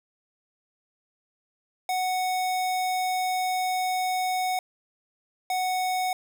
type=tone pair in turn; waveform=square; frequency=740 / 740 Hz; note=F#5 / F#5; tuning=0 / 0 cents; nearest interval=unison; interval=0 cents; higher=neither; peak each=-25 dBFS; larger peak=neither; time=1.89-4.59 / 5.5-6.13 s; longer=first; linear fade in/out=2 ms; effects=none